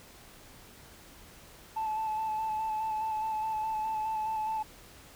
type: tone with vibrato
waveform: sine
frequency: 872 Hz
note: A5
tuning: 16 cents flat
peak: -28 dBFS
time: 1.76-4.63 s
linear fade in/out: 10 ms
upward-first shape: square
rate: 4.8 Hz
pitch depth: 19 cents each way
effects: tanh soft clip ceiling -27 dBFS + pink hiss -53 dBFS RMS until 5.15 s